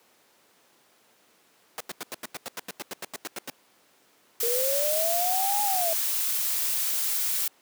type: noise bursts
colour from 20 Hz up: pink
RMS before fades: -33 dBFS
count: 16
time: 1.78-3.499 s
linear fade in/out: 0 ms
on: 24 ms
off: 89 ms
type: noise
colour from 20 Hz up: blue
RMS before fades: -27 dBFS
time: 4.4-7.48 s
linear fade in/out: 5 ms
type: linear two-way sweep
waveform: sine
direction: up then down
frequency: 460 to 834 to 640 Hz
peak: -26 dBFS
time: 4.43-5.93 s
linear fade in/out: 0 ms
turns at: 5.62 s
effects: pink hiss -61 dBFS RMS until 7.61 s + high-pass 300 Hz 12 dB/octave